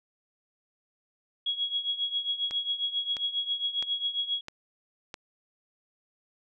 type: tone with tremolo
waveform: sine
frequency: 3322 Hz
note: G#7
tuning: in tune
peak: -24 dBFS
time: 1.46-4.41 s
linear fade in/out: 5 ms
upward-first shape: triangle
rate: 7.4 Hz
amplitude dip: 85%
type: click train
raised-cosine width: 0.2 ms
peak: -21 dBFS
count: 5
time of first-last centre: 2.51-5.142 s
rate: 1.52 Hz
effects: none